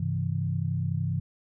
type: tone cluster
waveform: sine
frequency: 99.3 / 133 / 163.5 Hz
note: G2 / C3 / E3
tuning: +23 / +29 / -14 cents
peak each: -30 dBFS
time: 0-1.2 s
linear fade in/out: 5 ms
effects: none